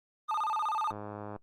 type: tone with vibrato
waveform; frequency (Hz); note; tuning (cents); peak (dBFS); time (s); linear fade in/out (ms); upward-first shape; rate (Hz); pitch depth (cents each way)
triangle; 1033; C6; -22; -27; 0.28-0.92; 20; square; 16; 290
type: click train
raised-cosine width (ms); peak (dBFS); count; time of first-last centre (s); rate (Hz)
1; -27; 48; 0.91-1.362; 104
effects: noise-tail reverb RT60 0.1 s tail -22 dB re dry + Opus 24 kbps